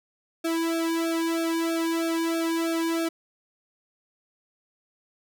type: tone with flanger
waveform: sawtooth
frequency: 330 Hz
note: E4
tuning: 2 cents sharp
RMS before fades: -26 dBFS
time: 0.44-3.09 s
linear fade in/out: 10 ms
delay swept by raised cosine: 1 to 1.51 ms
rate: 3.1 Hz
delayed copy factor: -1
effects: none